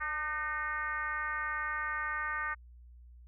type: tone with frequency modulation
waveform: sine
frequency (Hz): 1525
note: G6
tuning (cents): -48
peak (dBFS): -32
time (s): 0-2.55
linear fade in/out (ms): 20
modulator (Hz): 313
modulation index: 1.5
effects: added 60 Hz sine -51 dBFS peak until 3.27 s